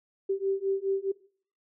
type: beating tone pair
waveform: sine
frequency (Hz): 387.1 / 391.9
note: G4 / G4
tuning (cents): -22 / 0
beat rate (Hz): 4.8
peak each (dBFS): -29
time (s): 0.29-1.12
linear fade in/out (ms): 10
effects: noise-tail reverb RT60 0.5 s tail -20 dB re dry